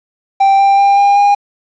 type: tone with pitch steps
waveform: triangle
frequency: 784 / 790.8 / 797.7 / 804.6 / 811.6 Hz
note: G5 / G5 / G5 / G5 / G#5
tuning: 0 / +15 / +30 / +45 / -40 cents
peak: -4 dBFS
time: 0.4-1.35 s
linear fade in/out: 10 ms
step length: 190 ms
effects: resampled to 16000 Hz + 7-bit